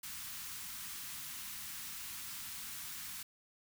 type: band-stop noise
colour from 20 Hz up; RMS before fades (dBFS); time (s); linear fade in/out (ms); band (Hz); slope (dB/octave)
white; -45; 0.03-3.23; 5; 260 to 1000; 24
effects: none